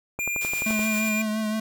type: click train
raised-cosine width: 1 ms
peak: -19 dBFS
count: 8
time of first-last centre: 0.19-0.793 s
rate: 11.6 Hz
type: tone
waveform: square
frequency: 2400 Hz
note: D7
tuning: 37 cents sharp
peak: -26 dBFS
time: 0.19-1.22 s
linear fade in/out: 5 ms
type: noise with tremolo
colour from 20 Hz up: white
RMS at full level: -36 dBFS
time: 0.41-1.09 s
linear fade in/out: 2 ms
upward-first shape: sine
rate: 7.6 Hz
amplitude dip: 50%
type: tone with vibrato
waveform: square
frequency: 216.4 Hz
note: A3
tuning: 29 cents flat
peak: -25 dBFS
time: 0.66-1.6 s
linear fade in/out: 5 ms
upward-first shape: triangle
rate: 5.8 Hz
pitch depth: 34 cents each way
effects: none